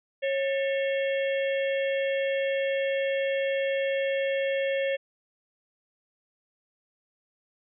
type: harmonic tone with a mistuned harmonic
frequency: 546 Hz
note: C#5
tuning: 26 cents flat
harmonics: 1 / 3 / 4 / 5 / 6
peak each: -25 / -35 / -37 / -39 / -41 dBFS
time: 0.22-4.97 s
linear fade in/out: 20 ms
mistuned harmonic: 3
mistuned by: +140 cents
effects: none